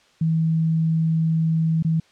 sine tone with dropouts, 161.6 Hz, E3, 34 cents flat, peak -17 dBFS, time 0.21-2 s, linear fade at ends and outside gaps 5 ms, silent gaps 1.826-1.847 s, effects white hiss -57 dBFS RMS until 2.11 s + low-pass 5000 Hz 12 dB/octave

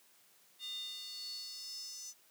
square tone with high-pass filter sweep, 403.4 Hz, G4, 50 cents sharp, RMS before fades -45 dBFS, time 0.59-2.14 s, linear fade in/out 50 ms, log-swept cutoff 3400 to 6000 Hz, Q 9.3, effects white hiss -66 dBFS RMS until 2.3 s + high-pass 150 Hz 12 dB/octave

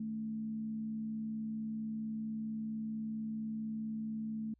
sine tone with frequency modulation, 219.3 Hz, A3, 6 cents flat, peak -36 dBFS, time 0-4.54 s, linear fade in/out 5 ms, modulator 64.4 Hz, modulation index 0.26, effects added 60 Hz sine -69 dBFS peak until 4.59 s

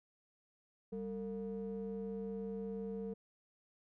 triangle ring-modulated tone, 127.8 Hz, C3, 40 cents flat, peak -34 dBFS, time 0.92-3.14 s, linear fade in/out 10 ms, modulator 325 Hz, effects none

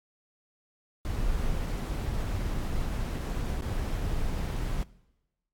brown noise with dropouts, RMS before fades -30 dBFS, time 1.05-4.83 s, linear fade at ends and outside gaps 0 ms, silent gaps 3.186-3.191 / 3.61-3.622 s, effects noise-tail reverb RT60 1.0 s tail -21 dB re dry + AAC 64 kbps

